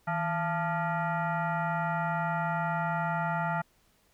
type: tone with frequency modulation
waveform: sine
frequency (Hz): 355.4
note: F4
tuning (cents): +30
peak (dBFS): -27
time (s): 0.07-3.62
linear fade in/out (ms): 10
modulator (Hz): 518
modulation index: 2.4
effects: pink hiss -67 dBFS RMS until 4.13 s